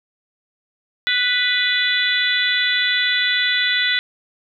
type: harmonic tone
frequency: 493.9 Hz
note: B4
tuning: in tune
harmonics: 3 / 4 / 5 / 6 / 7 / 8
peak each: -23 / -20 / -29 / -31 / -21 / -24 dBFS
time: 1.07-3.99 s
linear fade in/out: 0 ms
effects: none